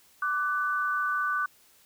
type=tone pair together; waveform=sine; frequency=1170.7 / 1496 Hz; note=D6 / F#6; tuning=-6 / +19 cents; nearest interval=major third; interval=425 cents; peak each=-28 dBFS; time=0.22-1.46 s; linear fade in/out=5 ms; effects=white hiss -60 dBFS RMS until 1.85 s